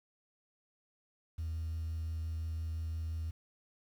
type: tone with vibrato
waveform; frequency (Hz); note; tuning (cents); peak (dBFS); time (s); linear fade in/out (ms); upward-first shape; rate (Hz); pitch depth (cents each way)
sine; 81; E2; -30; -33; 1.38-3.31; 10; triangle; 5.8; 10
effects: tanh soft clip ceiling -33 dBFS + 10-bit